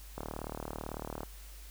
click train, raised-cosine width 1 ms, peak -24 dBFS, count 41, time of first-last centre 0.18-1.233 s, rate 38 Hz, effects added 50 Hz sine -47 dBFS peak until 1.7 s + white hiss -55 dBFS RMS until 1.7 s

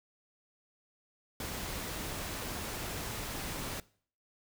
pink noise, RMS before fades -39 dBFS, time 1.4-3.8 s, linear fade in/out 2 ms, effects noise-tail reverb RT60 0.5 s tail -21 dB re dry

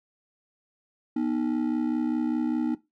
triangle ring-modulated tone, 276.3 Hz, C#4, 6 cents flat, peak -19 dBFS, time 1.16-2.75 s, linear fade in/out 5 ms, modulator 32.5 Hz, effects noise-tail reverb RT60 0.2 s tail -17 dB re dry

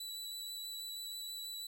sawtooth tone with vibrato, 3951 Hz, B7, in tune, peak -39 dBFS, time 0-1.67 s, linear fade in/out 5 ms, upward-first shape sine, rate 6.2 Hz, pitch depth 10 cents each way, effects none

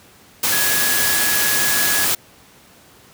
sine tone in noise, 1679 Hz, G#6, 18 cents sharp, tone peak -22 dBFS, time 0.52-2.05 s, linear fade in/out 5 ms, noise white, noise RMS -18 dBFS, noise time 0.43-2.15 s, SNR -7 dB, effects pink hiss -48 dBFS RMS until 3.13 s + high-pass 80 Hz 12 dB/octave

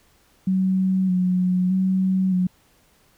sine tone with vibrato, 185.3 Hz, F#3, 3 cents sharp, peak -17 dBFS, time 0.47-2.47 s, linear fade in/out 5 ms, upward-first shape square, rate 0.81 Hz, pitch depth 28 cents each way, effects pink hiss -59 dBFS RMS until 3.17 s

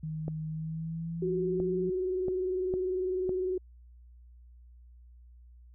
sine tone with pitch glide, 156.8 to 177.02 Hz, D#3 to F3, +14 to +24 cents, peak -33 dBFS, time 0.03-1.9 s, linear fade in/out 5 ms, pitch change +210 cents, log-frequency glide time 0.47-1.78 s
clicks, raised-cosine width 2 ms, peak -23 dBFS, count 5, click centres 0.281 / 1.601 / 2.283 / 2.739 / 3.293 s
sine tone with vibrato, 370 Hz, F#4, in tune, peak -28 dBFS, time 1.22-3.58 s, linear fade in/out 5 ms, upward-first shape sine, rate 20 Hz, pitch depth 47 cents each way
effects added 60 Hz sine -51 dBFS peak until 5.74 s

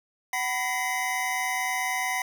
square tone cluster, 754 / 991 / 1900 / 2049 Hz, F#5 / B5 / A#6 / C7, +32 / +6 / +33 / -37 cents, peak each -32 / -34 / -36 / -30 dBFS, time 0.33-2.22 s, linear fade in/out 2 ms, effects none

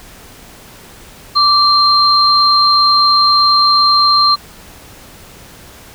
sine tone pair together, 1169 / 4166 Hz, D6 / C8, -8 / -8 cents, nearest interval octave + minor seventh, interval 2200 cents, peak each -10 dBFS, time 1.35-4.36 s, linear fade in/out 20 ms, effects pink hiss -38 dBFS RMS until 5.94 s

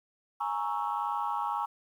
sine chord, A# half-diminished seventh, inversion third, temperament equal, 830.6 / 932.3 / 1108.7 / 1318.5 Hz, G#5 / A#5 / C#6 / E6, 0 / 0 / 0 / 0 cents, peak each -33 / -33 / -34 / -37 dBFS, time 0.4-1.66 s, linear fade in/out 10 ms, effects tanh soft clip ceiling -21 dBFS + 10-bit

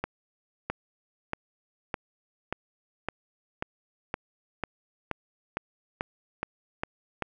accelerating click train, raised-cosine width 0.5 ms, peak -14 dBFS, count 15, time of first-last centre 0.04-7.223 s, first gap 660 ms, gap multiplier 0.96, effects none

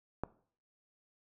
click, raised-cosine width 1 ms, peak -20 dBFS, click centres 0.236 s, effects noise-tail reverb RT60 0.5 s tail -19 dB re dry

